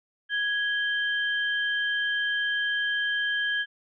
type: tone pair together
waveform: sine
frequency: 1661.2 / 3136 Hz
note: G#6 / G7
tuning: 0 / 0 cents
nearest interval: major seventh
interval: 1100 cents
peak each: -25 / -31 dBFS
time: 0.29-3.66 s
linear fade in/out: 50 ms
effects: none